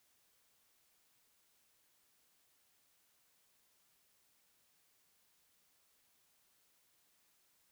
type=silence; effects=white hiss -74 dBFS RMS until 7.71 s